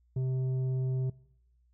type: tone with tanh clipping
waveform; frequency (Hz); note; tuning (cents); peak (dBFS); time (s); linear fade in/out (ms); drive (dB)
sine; 129.8; C3; -13; -29; 0.16-1.1; 5; 7
effects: noise-tail reverb RT60 0.9 s tail -23 dB re dry + added 60 Hz sine -64 dBFS peak until 1.73 s